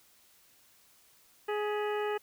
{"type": "harmonic tone with a mistuned harmonic", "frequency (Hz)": 418.3, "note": "G#4", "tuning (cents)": 12, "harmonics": [1, 2, 3, 4, 5, 6, 7], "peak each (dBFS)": [-31, -37, -41, -43, -45, -47, -48], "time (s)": [1.48, 2.18], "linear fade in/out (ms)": 10, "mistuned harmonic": 5, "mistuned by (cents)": -110, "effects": ["white hiss -63 dBFS RMS until 2.22 s"]}